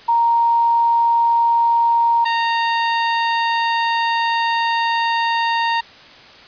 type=tone pair in turn; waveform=sine / sawtooth; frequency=932.3 / 924.3 Hz; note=A#5 / A#5; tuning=0 / -15 cents; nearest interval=unison; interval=15 cents; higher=first; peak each=-12 / -12 dBFS; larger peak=neither; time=0.08-2.25 / 2.25-5.81 s; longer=second; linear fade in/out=10 ms; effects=white hiss -42 dBFS RMS until 6.47 s + resampled to 11025 Hz